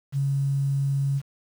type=tone; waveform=sine; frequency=138.59 Hz; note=C#3; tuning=in tune; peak=-21 dBFS; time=0.12-1.22 s; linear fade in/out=50 ms; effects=8-bit